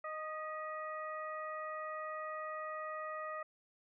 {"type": "harmonic tone with a mistuned harmonic", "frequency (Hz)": 620, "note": "D#5", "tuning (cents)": -6, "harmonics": [1, 2, 3, 4], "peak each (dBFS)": [-44, -42, -48, -59], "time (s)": [0.04, 3.43], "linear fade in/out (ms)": 5, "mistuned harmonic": 3, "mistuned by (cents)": 54, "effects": []}